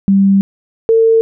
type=tone pair in turn; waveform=sine; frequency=196 / 451.3 Hz; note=G3 / A4; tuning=0 / +44 cents; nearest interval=octave + major second; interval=1444 cents; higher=second; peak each=-6 dBFS; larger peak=neither; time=0.08-0.41 / 0.89-1.21 s; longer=first; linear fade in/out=0 ms; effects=none